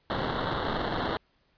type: noise with sample-and-hold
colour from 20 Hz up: blue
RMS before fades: -30 dBFS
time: 0.1-1.17 s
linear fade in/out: 0 ms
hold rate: 2450 Hz
effects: pink hiss -69 dBFS RMS until 1.57 s + resampled to 11025 Hz